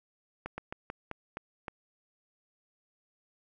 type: slowing click train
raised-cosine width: 0.5 ms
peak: -22 dBFS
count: 7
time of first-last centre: 0.46-1.682 s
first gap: 120 ms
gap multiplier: 1.21
effects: none